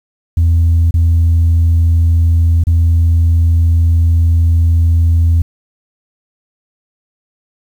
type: tone with dropouts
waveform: sine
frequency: 83.3 Hz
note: E2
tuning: 19 cents sharp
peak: -5 dBFS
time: 0.37-5.42 s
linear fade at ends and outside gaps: 5 ms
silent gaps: 0.909-0.94 / 2.638-2.669 s
effects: tanh soft clip ceiling -5 dBFS + 7-bit